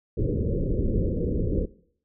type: low-pass noise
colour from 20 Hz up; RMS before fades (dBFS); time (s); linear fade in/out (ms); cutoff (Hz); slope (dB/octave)
pink; -25; 0.17-1.66; 10; 540; 96
effects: noise-tail reverb RT60 0.6 s tail -20 dB re dry